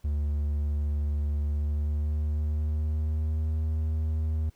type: tone with pitch glide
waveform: triangle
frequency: 73.42 to 78.24 Hz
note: D2 to D#2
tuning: 0 to +10 cents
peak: -23 dBFS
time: 0.04-4.5 s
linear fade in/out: 10 ms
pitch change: +110 cents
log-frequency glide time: 1.46-3.54 s
effects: pink hiss -66 dBFS RMS until 4.55 s